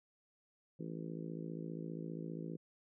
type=harmonic tone; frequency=55 Hz; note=A1; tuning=in tune; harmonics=3 / 4 / 5 / 6 / 7 / 8 / 9; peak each=-44 / -50 / -49 / -49 / -52 / -54 / -55 dBFS; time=0.79-2.57 s; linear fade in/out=10 ms; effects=none

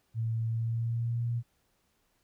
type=tone with pitch glide; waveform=sine; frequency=113.3 to 118.25 Hz; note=A#2 to A#2; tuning=-49 to +25 cents; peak=-28 dBFS; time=0.14-1.43 s; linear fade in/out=50 ms; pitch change=+74 cents; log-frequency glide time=0.46-1.24 s; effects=pink hiss -73 dBFS RMS until 2.23 s

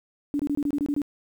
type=tone bursts; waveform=sine; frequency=288.9 Hz; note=D4; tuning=28 cents flat; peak=-22 dBFS; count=9; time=0.34-1.018 s; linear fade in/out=0 ms; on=54 ms; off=24 ms; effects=9-bit

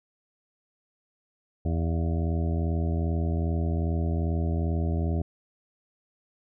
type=harmonic tone with a mistuned harmonic; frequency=82.5 Hz; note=E2; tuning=2 cents sharp; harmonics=1 / 2 / 3 / 4 / 5 / 7 / 8 / 9; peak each=-25 / -31 / -35 / -37 / -39 / -42 / -43 / -44 dBFS; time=1.65-5.22 s; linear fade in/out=5 ms; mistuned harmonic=9; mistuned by=-58 cents; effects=none

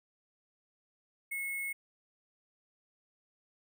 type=tone with sample-and-hold; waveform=sine; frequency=2180 Hz; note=C#7; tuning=29 cents flat; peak=-34 dBFS; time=1.31-1.73 s; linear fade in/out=10 ms; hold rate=11025 Hz; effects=none

